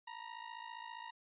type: ring-modulated tone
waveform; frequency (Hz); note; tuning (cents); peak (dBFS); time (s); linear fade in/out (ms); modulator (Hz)
sawtooth; 940; A#5; +14; -39; 0.07-1.11; 5; 27.5
effects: resampled to 8000 Hz